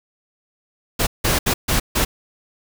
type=noise bursts at uneven times; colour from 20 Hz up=pink; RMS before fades=-18 dBFS; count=5; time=0.99-1.07 / 1.24-1.39 / 1.46-1.54 / 1.68-1.8 / 1.95-2.05 s; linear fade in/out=10 ms; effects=none